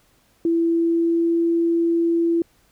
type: tone with pitch glide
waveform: sine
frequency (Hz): 333.7 to 336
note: E4 to E4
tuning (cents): +21 to +33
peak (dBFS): -16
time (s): 0.45-2.42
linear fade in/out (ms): 2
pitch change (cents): +12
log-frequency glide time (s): 0.68-1.4
effects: pink hiss -60 dBFS RMS until 2.71 s